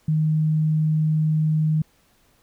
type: tone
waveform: sine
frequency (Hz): 155.56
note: D#3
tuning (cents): 0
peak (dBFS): -17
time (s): 0.08-1.82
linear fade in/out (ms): 5
effects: pink hiss -61 dBFS RMS until 2.42 s